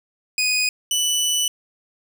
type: tone pair in turn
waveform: 20% pulse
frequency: 2489 / 2974 Hz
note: D#7 / F#7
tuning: 0 / +8 cents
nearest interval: minor third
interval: 308 cents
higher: second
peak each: -13 dBFS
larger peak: neither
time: 0.38-0.69 / 0.91-1.48 s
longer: second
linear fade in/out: 2 ms
effects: none